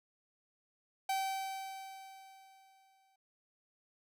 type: tone with exponential decay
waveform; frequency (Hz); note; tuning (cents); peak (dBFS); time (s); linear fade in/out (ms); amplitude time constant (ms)
45% pulse; 772; G5; -27; -31; 1.09-3.16; 5; 450
effects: noise-tail reverb RT60 0.6 s tail -26 dB re dry